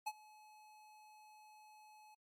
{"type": "tone with ADSR envelope", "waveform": "square", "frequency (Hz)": 854, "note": "G#5", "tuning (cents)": 48, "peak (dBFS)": -37, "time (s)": [0.06, 2.15], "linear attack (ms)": 13, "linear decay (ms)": 45, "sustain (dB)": -23, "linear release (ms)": 11, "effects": ["noise-tail reverb RT60 0.1 s tail -26 dB re dry", "MP3 64 kbps"]}